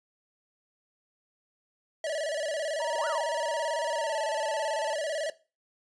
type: tone with vibrato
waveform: square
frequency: 610 Hz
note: D#5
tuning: 34 cents flat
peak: -30 dBFS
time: 2.04-5.3 s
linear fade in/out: 2 ms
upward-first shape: square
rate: 18 Hz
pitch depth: 97 cents each way
type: tone with pitch glide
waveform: triangle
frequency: 939 to 881.2 Hz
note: A#5 to A5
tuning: +12 to +2 cents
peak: -31 dBFS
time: 2.8-4.94 s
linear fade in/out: 2 ms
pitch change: -110 cents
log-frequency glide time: 3.95-4.18 s
type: linear two-way sweep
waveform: sine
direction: up then down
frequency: 261.6 to 1523 to 549 Hz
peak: -33 dBFS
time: 2.94-3.25 s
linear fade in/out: 50 ms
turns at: 3.07 s
effects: noise-tail reverb RT60 0.3 s tail -17 dB re dry + resampled to 22050 Hz